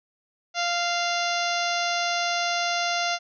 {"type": "harmonic tone", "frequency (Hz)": 695, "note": "F5", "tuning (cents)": -9, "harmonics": [1, 2, 3, 4, 5, 6, 7, 8, 9], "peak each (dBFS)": [-27, -30, -32, -33, -34, -35, -35, -36, -37], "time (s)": [0.54, 3.19], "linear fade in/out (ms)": 50, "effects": []}